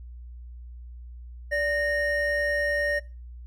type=tone pair together; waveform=triangle; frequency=582.7 / 1850 Hz; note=D5 / A#6; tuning=-14 / -14 cents; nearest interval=octave + minor sixth; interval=2000 cents; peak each=-24 dBFS; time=1.51-3 s; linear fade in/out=20 ms; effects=noise-tail reverb RT60 0.3 s tail -19 dB re dry + added 60 Hz sine -39 dBFS peak until 3.46 s